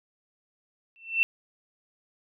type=tone with exponential growth; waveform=sine; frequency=2686 Hz; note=E7; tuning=32 cents sharp; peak=-16 dBFS; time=0.96-1.23 s; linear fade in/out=0 ms; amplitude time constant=57 ms; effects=none